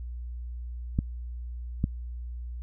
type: clicks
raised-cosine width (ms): 5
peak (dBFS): -12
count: 2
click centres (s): 0.989 / 1.841
effects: added 60 Hz sine -34 dBFS peak until 2.62 s